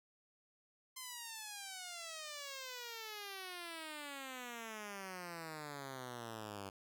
5% pulse exponential sweep, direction down, 1046.5 to 96.3 Hz, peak -34 dBFS, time 0.96-6.7 s, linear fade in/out 10 ms, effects none

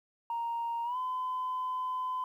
sine tone with pitch glide, 932.3 to 1016.7 Hz, A#5 to B5, 0 to +50 cents, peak -30 dBFS, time 0.3-2.24 s, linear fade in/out 2 ms, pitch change +150 cents, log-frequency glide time 0.84-0.97 s, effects tanh soft clip ceiling -28 dBFS + 11-bit

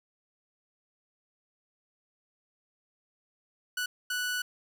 sawtooth tone bursts at uneven times, 1480 Hz, F#6, in tune, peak -26 dBFS, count 2, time 3.77-3.86 / 4.1-4.42 s, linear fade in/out 5 ms, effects none

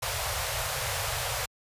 pink band-stop noise, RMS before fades -30 dBFS, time 0.02-1.46 s, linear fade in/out 10 ms, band 130 to 490 Hz, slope 48 dB/octave, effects high-pass 60 Hz 12 dB/octave + resampled to 32000 Hz

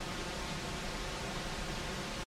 pink noise with comb filter, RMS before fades -38 dBFS, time 0-2.24 s, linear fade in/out 10 ms, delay 5.6 ms, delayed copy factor +0.5, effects low-pass 6000 Hz 12 dB/octave + MP3 64 kbps

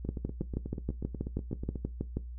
two click trains, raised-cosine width 3 ms, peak -19 / -24 dBFS, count 14 / 15, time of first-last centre 0.09-2.17 / 0.05-1.757 s, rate 6.25 / 8.2 Hz, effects noise-tail reverb RT60 0.2 s tail -17 dB re dry + added 60 Hz sine -39 dBFS peak until 2.38 s

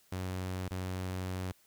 sawtooth tone with dropouts, 92.5 Hz, F#2, in tune, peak -31 dBFS, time 0.12-1.52 s, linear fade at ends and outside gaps 5 ms, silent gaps 0.684-0.708 s, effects white hiss -66 dBFS RMS until 1.66 s

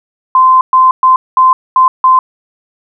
sine tone bursts at uneven times, 1035 Hz, C6, 19 cents flat, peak -3 dBFS, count 6, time 0.35-0.61 / 0.73-0.91 / 1.03-1.16 / 1.37-1.53 / 1.76-1.88 / 2.04-2.19 s, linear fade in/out 2 ms, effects none

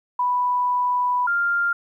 sine tone pair in turn, 987.8 / 1397 Hz, B5 / F6, 0 / 0 cents, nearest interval tritone, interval 600 cents, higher second, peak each -18 dBFS, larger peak neither, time 0.19-1.27 / 1.27-1.73 s, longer first, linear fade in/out 5 ms, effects 10-bit

